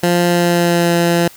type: tone with pitch glide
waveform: 15% pulse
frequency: 174.61 to 171.21 Hz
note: F3 to F3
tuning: 0 to -34 cents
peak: -5 dBFS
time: 0.03-1.28 s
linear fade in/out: 5 ms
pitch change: -34 cents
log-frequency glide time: 0.26-0.92 s
effects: white hiss -41 dBFS RMS until 1.36 s